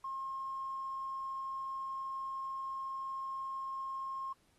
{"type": "tone with tanh clipping", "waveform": "triangle", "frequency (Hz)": 1071, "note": "C6", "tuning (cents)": 40, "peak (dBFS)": -37, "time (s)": [0.04, 4.33], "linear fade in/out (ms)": 5, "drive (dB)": 2, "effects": ["pink hiss -72 dBFS RMS until 4.58 s", "AAC 32 kbps"]}